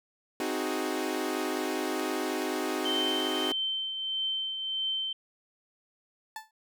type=chord; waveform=sawtooth; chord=Ab dominant seventh; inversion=first; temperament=equal; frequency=261.6 / 311.1 / 370 / 415.3 Hz; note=C4 / Eb4 / Gb4 / Ab4; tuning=0 / 0 / 0 / 0 cents; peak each=-32 / -30 / -30 / -33 dBFS; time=0.4-3.52 s; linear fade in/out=2 ms
type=tone with tremolo; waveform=sine; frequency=3100 Hz; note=G7; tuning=20 cents flat; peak=-27 dBFS; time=2.85-5.13 s; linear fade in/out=5 ms; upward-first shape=triangle; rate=1.6 Hz; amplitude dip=50%
type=tone with exponential decay; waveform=30% pulse; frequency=877 Hz; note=A5; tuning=6 cents flat; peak=-31 dBFS; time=6.36-6.51 s; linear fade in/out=2 ms; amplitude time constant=32 ms
effects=none